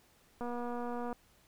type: click train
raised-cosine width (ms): 1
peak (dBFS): -27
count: 174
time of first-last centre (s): 0.41-1.128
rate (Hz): 241
effects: pink hiss -66 dBFS RMS until 1.47 s